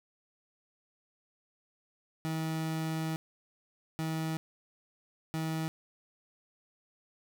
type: tone bursts at uneven times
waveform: 30% pulse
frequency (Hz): 159.8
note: D#3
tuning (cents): +47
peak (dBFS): -29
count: 3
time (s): 2.25-3.16 / 3.99-4.37 / 5.34-5.68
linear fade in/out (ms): 0
effects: none